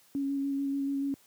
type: tone with vibrato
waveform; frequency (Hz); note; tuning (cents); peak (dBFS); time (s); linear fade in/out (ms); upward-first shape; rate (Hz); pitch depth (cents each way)
sine; 277.2; C#4; 0; -28; 0.15-1.14; 0; square; 6.9; 12
effects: white hiss -62 dBFS RMS until 1.26 s + high-pass 80 Hz 12 dB/octave